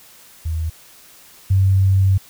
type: tone pair in turn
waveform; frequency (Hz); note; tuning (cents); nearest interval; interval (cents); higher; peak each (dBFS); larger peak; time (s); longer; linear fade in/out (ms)
sine; 80.4 / 96.02; E2 / G2; -43 / -35; minor third; 308; second; -19 / -11; second; 0.45-0.7 / 1.5-2.18; second; 10
effects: white hiss -46 dBFS RMS until 2.29 s